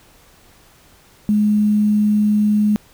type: tone with quantisation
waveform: sine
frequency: 210 Hz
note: G#3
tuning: 19 cents sharp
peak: -12 dBFS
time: 1.29-2.76 s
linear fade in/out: 0 ms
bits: 7
effects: pink hiss -50 dBFS RMS until 2.93 s